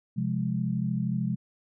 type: chord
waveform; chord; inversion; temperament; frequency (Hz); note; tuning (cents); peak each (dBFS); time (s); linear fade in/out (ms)
sine; F minor; second; equal; 130.81 / 174.61 / 207.7; C3 / F3 / Ab3; 0 / 0 / 0; -30; 0.16-1.36; 20
effects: none